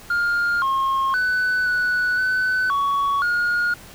sine tone with pitch steps, 1409 / 1076 / 1500 / 1480 / 1508 / 1120 / 1431 Hz, F6 / C6 / F#6 / F#6 / F#6 / C#6 / F6, +15 / +48 / +23 / 0 / +32 / +18 / +42 cents, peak -15 dBFS, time 0.1-3.74 s, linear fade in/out 5 ms, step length 520 ms, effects tanh soft clip ceiling -17 dBFS + pink hiss -43 dBFS RMS until 3.94 s

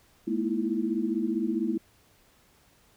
sine tone cluster, 213.8 / 238.3 / 318.3 / 333.7 Hz, A3 / A#3 / D#4 / E4, -49 / +38 / +39 / +21 cents, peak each -31 / -31 / -32 / -30 dBFS, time 0.27-1.78 s, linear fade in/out 10 ms, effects pink hiss -62 dBFS RMS until 2.96 s

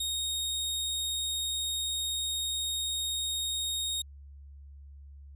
sawtooth tone, 3729 Hz, A#7, in tune, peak -27 dBFS, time 0-4.02 s, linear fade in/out 5 ms, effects added 70 Hz sine -46 dBFS peak until 5.35 s + resampled to 32000 Hz

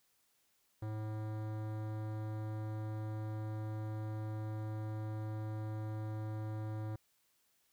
sine tone with hard clipping, 108 Hz, A2, 32 cents flat, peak -40 dBFS, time 0.82-6.96 s, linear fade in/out 5 ms, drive 18 dB, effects white hiss -75 dBFS RMS until 7.72 s

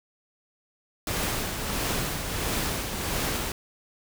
pink noise with tremolo, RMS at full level -27 dBFS, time 1.07-3.52 s, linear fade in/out 2 ms, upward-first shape triangle, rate 1.5 Hz, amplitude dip 50%, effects none

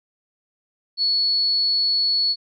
sine tone, 4400 Hz, C#8, 14 cents flat, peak -17 dBFS, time 0.97-2.36 s, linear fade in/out 50 ms, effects none

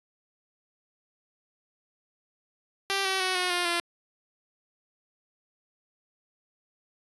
5% pulse tone with pitch steps, 392 / 381.9 / 372.1 / 362.6 / 353.3 / 344.2 Hz, G4 / G4 / F#4 / F#4 / F4 / F4, 0 / -45 / +10 / -35 / +20 / -25 cents, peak -14 dBFS, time 2.9-3.8 s, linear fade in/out 0 ms, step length 150 ms, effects resampled to 24000 Hz

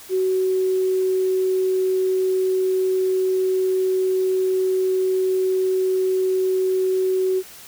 sine tone, 374.7 Hz, F#4, 22 cents sharp, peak -17 dBFS, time 0.09-7.43 s, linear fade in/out 50 ms, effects white hiss -42 dBFS RMS until 7.67 s

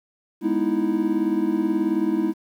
triangle chord, E major seventh, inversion first, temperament equal, 207.7 / 246.9 / 311.1 / 329.6 Hz, G#3 / B3 / D#4 / E4, 0 / 0 / 0 / 0 cents, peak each -25 / -27 / -22 / -21 dBFS, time 0.41-2.34 s, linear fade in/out 50 ms, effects 9-bit

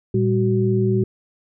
sine tone cluster, 115.2 / 198.5 / 374.9 Hz, A#2 / G3 / F#4, -20 / +22 / +23 cents, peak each -19 / -21 / -20 dBFS, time 0.14-1.04 s, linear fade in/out 5 ms, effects none

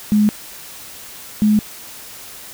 sine tone pair in turn, 210.1 / 211.8 Hz, G#3 / G#3, +20 / +34 cents, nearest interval unison, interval 14 cents, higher second, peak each -10 dBFS, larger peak neither, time 0.12-0.29 / 1.42-1.59 s, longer neither, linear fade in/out 0 ms, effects white hiss -36 dBFS RMS until 2.53 s

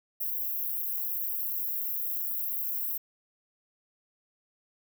white high-pass noise, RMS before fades -32 dBFS, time 0.2-2.98 s, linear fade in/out 10 ms, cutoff 12000 Hz, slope 96 dB/octave, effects none

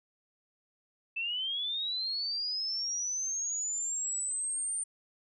sine linear sweep, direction up, 2625 to 9010 Hz, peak -31 dBFS, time 1.16-4.84 s, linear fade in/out 10 ms, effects none

